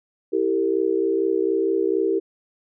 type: chord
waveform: sine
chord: E diminished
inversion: none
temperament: equal with one note detuned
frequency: 329.6 / 392 / 456.3 Hz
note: E4 / G4 / Bb4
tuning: 0 / 0 / -37 cents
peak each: -24 / -21 / -24 dBFS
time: 0.32-2.2 s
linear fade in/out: 20 ms
effects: none